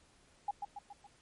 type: tone with echo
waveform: sine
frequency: 815 Hz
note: G#5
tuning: 33 cents flat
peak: -31 dBFS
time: 0.48-0.51 s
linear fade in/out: 5 ms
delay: 140 ms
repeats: 4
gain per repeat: -5 dB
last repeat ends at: 1.07 s
effects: pink hiss -66 dBFS RMS until 1.21 s + MP3 48 kbps